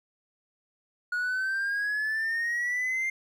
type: exponential sweep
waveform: triangle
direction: up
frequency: 1446 to 2111 Hz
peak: -24 dBFS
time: 1.12-3.1 s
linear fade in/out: 5 ms
effects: tanh soft clip ceiling -20 dBFS